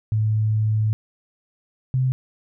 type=tone pair in turn; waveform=sine; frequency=108.3 / 129.57 Hz; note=A2 / C3; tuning=-27 / -17 cents; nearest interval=minor third; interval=310 cents; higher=second; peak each=-17 dBFS; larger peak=neither; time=0.12-0.93 / 1.94-2.12 s; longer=first; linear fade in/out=0 ms; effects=none